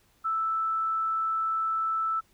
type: tone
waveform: sine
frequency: 1318.5 Hz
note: E6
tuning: in tune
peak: -25 dBFS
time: 0.24-2.21 s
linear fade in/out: 20 ms
effects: pink hiss -65 dBFS RMS until 2.33 s